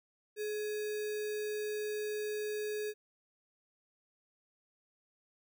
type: tone with sample-and-hold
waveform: sine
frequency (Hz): 423.2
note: G#4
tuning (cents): +33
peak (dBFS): -34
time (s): 0.36-2.94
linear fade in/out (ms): 50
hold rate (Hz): 2100
effects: none